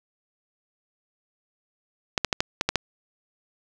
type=clicks; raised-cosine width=0.2 ms; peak=-4 dBFS; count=7; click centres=2.178 / 2.247 / 2.328 / 2.405 / 2.611 / 2.69 / 2.757 s; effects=none